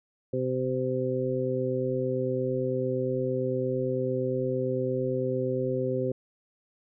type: harmonic tone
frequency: 128.8 Hz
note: C3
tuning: 27 cents flat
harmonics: 1 / 2 / 3 / 4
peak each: -32 / -33 / -30 / -30 dBFS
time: 0.33-6.12 s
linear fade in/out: 5 ms
effects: none